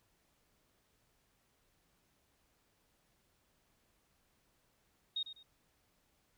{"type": "tone with echo", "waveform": "sine", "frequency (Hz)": 3729, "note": "A#7", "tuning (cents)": 0, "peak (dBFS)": -34, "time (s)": [5.16, 5.23], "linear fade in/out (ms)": 5, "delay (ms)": 100, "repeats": 2, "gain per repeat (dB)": -11, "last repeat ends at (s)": 5.43, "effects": ["pink hiss -75 dBFS RMS until 6.37 s"]}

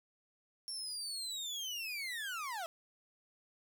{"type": "linear sweep", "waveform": "30% pulse", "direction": "down", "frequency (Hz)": [5500, 633], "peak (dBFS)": -36, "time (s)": [0.68, 2.66], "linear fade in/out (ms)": 0, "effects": []}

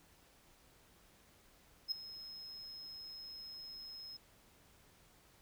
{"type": "tone with ADSR envelope", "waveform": "triangle", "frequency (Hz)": 5150, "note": "E8", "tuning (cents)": -41, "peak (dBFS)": -30, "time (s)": [1.88, 4.17], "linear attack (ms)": 36, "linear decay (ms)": 6, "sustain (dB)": -16, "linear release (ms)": 6, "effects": ["pink hiss -66 dBFS RMS until 5.41 s"]}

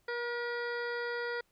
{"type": "harmonic tone with a mistuned harmonic", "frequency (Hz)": 477.2, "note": "A#4", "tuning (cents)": 41, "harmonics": [1, 2, 3, 4, 5, 7, 8, 9, 10], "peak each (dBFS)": [-36, -44, -39, -41, -53, -54, -58, -57, -51], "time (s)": [0.08, 1.41], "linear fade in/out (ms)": 5, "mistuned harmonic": 4, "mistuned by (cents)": 17, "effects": ["pink hiss -73 dBFS RMS until 1.51 s"]}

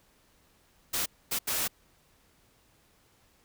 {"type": "noise bursts at uneven times", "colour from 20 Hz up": "white", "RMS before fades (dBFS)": -30, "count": 3, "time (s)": [[0.93, 1.06], [1.31, 1.39], [1.47, 1.68]], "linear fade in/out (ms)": 10, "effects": ["pink hiss -65 dBFS RMS until 3.44 s"]}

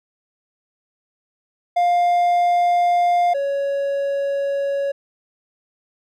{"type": "tone pair in turn", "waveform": "triangle", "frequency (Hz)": [703, 558], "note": ["F5", "C#5"], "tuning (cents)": [11, 11], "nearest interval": "major third", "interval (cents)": 400, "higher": "first", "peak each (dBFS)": [-12, -17], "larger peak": "first", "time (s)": [[1.76, 3.34], [3.34, 4.92]], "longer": "neither", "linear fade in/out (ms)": 10, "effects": []}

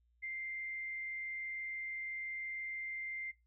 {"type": "tone with frequency modulation", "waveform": "sine", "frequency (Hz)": 2093, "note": "C7", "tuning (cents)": 0, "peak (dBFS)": -39, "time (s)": [0.22, 3.32], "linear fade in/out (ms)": 20, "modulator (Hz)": 106, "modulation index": 0.24, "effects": ["noise-tail reverb RT60 0.2 s tail -20 dB re dry", "added 59 Hz sine -70 dBFS peak until 3.46 s"]}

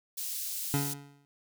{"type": "high-pass noise", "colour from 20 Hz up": "white", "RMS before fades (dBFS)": -36, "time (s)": [0.17, 0.94], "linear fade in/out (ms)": 10, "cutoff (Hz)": 4500, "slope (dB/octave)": 12}
{"type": "tone with exponential decay", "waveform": "25% pulse", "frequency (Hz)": 142, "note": "C#3", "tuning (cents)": 42, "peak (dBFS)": -21, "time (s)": [0.74, 1.25], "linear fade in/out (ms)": 0, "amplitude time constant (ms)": 110}
{"effects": []}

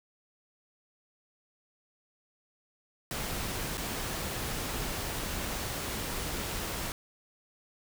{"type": "noise with dropouts", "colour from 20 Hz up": "pink", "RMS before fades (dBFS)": -35, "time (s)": [3.11, 6.92], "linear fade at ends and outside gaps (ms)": 1, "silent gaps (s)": [3.772, 3.778], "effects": []}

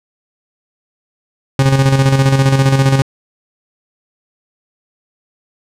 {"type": "tone with tremolo", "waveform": "40% pulse", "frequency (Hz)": 135.1, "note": "C#3", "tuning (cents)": -44, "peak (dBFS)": -6, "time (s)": [1.59, 3.02], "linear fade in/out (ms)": 2, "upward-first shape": "square", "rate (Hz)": 15, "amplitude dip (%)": 50, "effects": ["low-pass 9000 Hz 12 dB/octave"]}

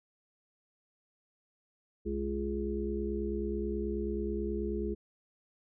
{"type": "harmonic tone with a mistuned harmonic", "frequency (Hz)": 69.3, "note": "C#2", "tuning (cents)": 0, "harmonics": [1, 3, 5, 6], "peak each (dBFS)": [-37, -37, -36, -37], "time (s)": [2.05, 4.95], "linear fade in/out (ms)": 20, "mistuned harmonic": 1, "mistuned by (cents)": -140, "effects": []}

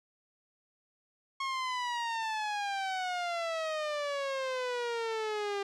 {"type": "exponential sweep", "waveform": "sawtooth", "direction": "down", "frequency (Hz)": [1090, 396.2], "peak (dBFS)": -28, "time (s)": [1.4, 5.63], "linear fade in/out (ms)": 5, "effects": ["low-pass 5000 Hz 12 dB/octave"]}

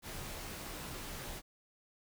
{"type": "noise with comb filter", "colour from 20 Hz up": "pink", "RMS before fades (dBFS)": -44, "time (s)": [0.02, 1.42], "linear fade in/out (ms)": 50, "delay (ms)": 18, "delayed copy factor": -0.6, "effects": []}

